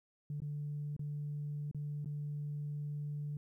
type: tone with dropouts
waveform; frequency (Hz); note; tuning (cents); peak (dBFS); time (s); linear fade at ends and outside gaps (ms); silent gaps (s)
sine; 146.83; D3; 0; -36; 0.3-3.37; 2; 0.403-0.419 / 0.965-0.993 / 1.713-1.746 / 2.046-2.058
effects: tanh soft clip ceiling -33 dBFS + 13-bit